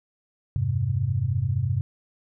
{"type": "chord", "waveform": "sine", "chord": "F minor", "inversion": "none", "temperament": "equal with one note detuned", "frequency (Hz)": [87.31, 102.04, 130.81], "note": ["F2", "Ab2", "C3"], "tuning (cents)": [0, -30, 0], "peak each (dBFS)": [-30, -25, -25], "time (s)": [0.56, 1.81], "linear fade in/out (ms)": 0, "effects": []}